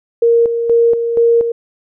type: tone with tremolo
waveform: sine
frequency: 466.2 Hz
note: A#4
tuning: in tune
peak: -7 dBFS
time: 0.22-1.52 s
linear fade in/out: 5 ms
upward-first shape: square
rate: 2.1 Hz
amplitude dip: 55%
effects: none